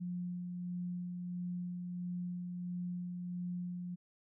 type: tone with tremolo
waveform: sine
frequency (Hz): 177.7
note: F3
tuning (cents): +30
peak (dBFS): -36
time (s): 0-3.96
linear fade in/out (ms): 20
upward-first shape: sine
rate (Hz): 1.5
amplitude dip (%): 30
effects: none